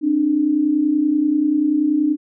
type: tone pair together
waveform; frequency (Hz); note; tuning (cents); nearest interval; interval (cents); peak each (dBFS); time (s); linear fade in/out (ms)
sine; 270.7 / 301.1; C#4 / D4; -41 / +43; major second; 184; -21 / -15; 0.01-2.17; 50
effects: none